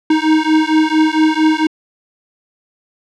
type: beating tone pair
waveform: square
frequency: 311.1 / 315.5 Hz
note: D#4 / D#4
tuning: 0 / +24 cents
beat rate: 4.4 Hz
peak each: -14 dBFS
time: 0.1-1.67 s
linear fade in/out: 5 ms
effects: low-pass 4000 Hz 12 dB/octave